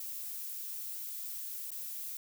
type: noise with dropouts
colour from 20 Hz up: violet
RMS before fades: -41 dBFS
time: 0-2.17 s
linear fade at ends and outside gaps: 2 ms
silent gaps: 1.706-1.716 s
effects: none